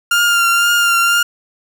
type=tone with vibrato; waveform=30% pulse; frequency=1396.9 Hz; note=F6; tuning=in tune; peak=-8 dBFS; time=0.11-1.23 s; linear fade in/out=5 ms; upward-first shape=triangle; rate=2 Hz; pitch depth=27 cents each way; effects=none